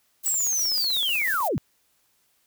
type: noise with tremolo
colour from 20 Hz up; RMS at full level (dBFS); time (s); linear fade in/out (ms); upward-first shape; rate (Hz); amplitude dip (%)
violet; -31; 0.23-1.49; 20; sine; 5.8; 35
type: linear sweep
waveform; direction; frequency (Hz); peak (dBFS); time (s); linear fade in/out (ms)
sine; down; 7902 to 84; -22; 0.26-1.58; 0
type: click train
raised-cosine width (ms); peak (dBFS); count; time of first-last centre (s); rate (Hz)
0.5; -28; 19; 0.28-1.405; 16
effects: white hiss -67 dBFS RMS until 2.46 s